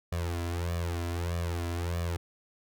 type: tone with flanger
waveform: sawtooth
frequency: 85.6 Hz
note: F2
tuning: 34 cents flat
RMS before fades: -32 dBFS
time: 0.12-2.17 s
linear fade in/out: 5 ms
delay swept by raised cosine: 1.7 to 3 ms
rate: 1.6 Hz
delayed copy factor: +1
effects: none